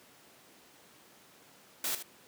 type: noise with echo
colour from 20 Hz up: white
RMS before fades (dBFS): -33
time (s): 1.84-1.95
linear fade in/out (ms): 2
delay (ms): 76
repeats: 1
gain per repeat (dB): -10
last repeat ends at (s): 2.026
effects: pink hiss -58 dBFS RMS until 2.27 s + high-pass 200 Hz 12 dB/octave